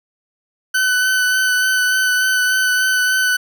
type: tone with vibrato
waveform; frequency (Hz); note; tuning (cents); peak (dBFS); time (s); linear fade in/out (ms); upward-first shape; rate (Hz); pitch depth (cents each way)
40% pulse; 1508; F#6; +32; -13; 0.74-3.37; 10; sine; 3.4; 16
effects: none